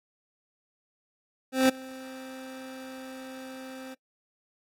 25% pulse tone with ADSR envelope, 261.6 Hz, C4, in tune, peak -13 dBFS, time 1.52-3.95 s, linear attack 170 ms, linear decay 10 ms, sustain -23 dB, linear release 17 ms, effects noise-tail reverb RT60 0.1 s tail -22 dB re dry + AAC 48 kbps

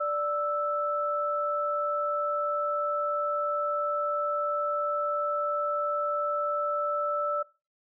sine tone pair together, 587.3 / 1318.5 Hz, D5 / E6, 0 / 0 cents, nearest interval octave + major second, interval 1400 cents, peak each -29 / -28 dBFS, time 0-7.43 s, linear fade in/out 10 ms, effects noise-tail reverb RT60 0.3 s tail -21 dB re dry

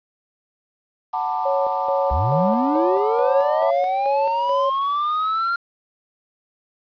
sine chord, B minor seventh, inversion second, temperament just, 740.8 / 889 / 987.8 / 1185.3 Hz, F#5 / A5 / B5 / D6, +2 / +18 / 0 / +16 cents, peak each -25 / -24 / -29 / -29 dBFS, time 1.13-3.71 s, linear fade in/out 10 ms
sine tone with tremolo, 554.4 Hz, C#5, in tune, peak -19 dBFS, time 1.45-4.7 s, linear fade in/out 10 ms, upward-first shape square, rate 2.3 Hz, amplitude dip 60%
triangle linear sweep, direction up, 58.27 to 1396.9 Hz, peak -17 dBFS, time 2.11-5.56 s, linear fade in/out 5 ms
effects resampled to 11025 Hz + 8-bit

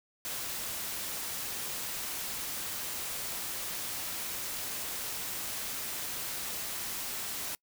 white noise, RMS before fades -37 dBFS, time 0.25-7.55 s, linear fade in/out 0 ms, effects noise-tail reverb RT60 0.1 s tail -26 dB re dry

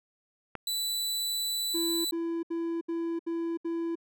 click, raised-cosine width 0.5 ms, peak -21 dBFS, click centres 0.553 s
sawtooth tone, 3971 Hz, B7, 9 cents sharp, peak -26 dBFS, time 0.67-2.11 s, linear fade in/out 2 ms
triangle tone bursts, 334.2 Hz, E4, 24 cents sharp, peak -27 dBFS, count 6, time 1.74-3.955 s, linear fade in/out 10 ms, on 310 ms, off 71 ms
effects none

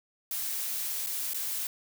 blue noise with dropouts, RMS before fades -33 dBFS, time 0.31-1.67 s, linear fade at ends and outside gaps 2 ms, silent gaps 1.063-1.069 / 1.335-1.344 s, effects none

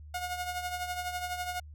sawtooth tone with tremolo, 720 Hz, F#5, 47 cents flat, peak -27 dBFS, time 0.14-1.6 s, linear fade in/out 5 ms, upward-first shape triangle, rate 12 Hz, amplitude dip 65%, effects added 75 Hz sine -45 dBFS peak until 1.74 s

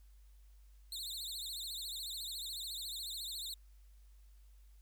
sawtooth tone with vibrato, 3951 Hz, B7, in tune, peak -38 dBFS, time 0.92-3.54 s, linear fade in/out 2 ms, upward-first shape triangle, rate 14 Hz, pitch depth 220 cents each way, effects added 50 Hz sine -57 dBFS peak until 4.81 s + white hiss -75 dBFS RMS until 4.81 s

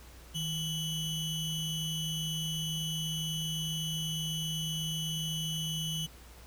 square ring-modulated tone, 1568 Hz, G6, in tune, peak -30 dBFS, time 0.34-6.07 s, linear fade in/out 20 ms, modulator 1410 Hz, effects added 60 Hz sine -51 dBFS peak until 6.46 s + pink hiss -55 dBFS RMS until 6.46 s

